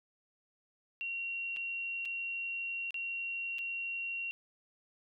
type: tone with dropouts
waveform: sine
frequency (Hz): 2746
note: F7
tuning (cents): -30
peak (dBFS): -35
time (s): 1.01-4.31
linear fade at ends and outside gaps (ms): 0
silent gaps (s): 1.563-1.569 / 2.052-2.056 / 2.907-2.943 / 3.584-3.59
effects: none